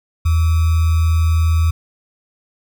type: tone with sample-and-hold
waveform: sine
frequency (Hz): 81.5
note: E2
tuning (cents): -19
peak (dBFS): -11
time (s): 0.25-1.71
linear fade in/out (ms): 10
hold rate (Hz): 1225
effects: none